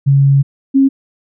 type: tone pair in turn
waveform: sine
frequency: 138.59 / 270.8 Hz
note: C#3 / C#4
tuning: 0 / -40 cents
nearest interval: octave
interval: 1160 cents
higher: second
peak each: -6 dBFS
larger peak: neither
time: 0.06-0.43 / 0.74-0.89 s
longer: first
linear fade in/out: 20 ms
effects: none